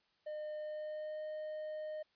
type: tone with pitch glide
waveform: triangle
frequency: 608 to 615.8 Hz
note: D#5 to D#5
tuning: -40 to -18 cents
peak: -38 dBFS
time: 0.26-2.03 s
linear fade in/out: 10 ms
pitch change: +22 cents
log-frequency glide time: 0.58-1.23 s
effects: white hiss -75 dBFS RMS until 2.15 s + resampled to 11025 Hz